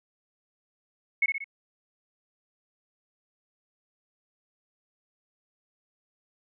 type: tone with echo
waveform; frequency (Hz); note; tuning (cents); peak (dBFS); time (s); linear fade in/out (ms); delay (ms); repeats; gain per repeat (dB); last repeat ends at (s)
sine; 2194; C#7; -18; -19; 1.22-1.26; 5; 61; 3; -5; 1.443
effects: none